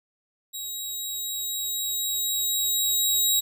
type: tone with level ramp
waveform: 15% pulse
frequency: 3826 Hz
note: A#7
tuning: 44 cents sharp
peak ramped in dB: -25 to -12 dBFS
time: 0.53-3.41 s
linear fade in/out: 20 ms
effects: none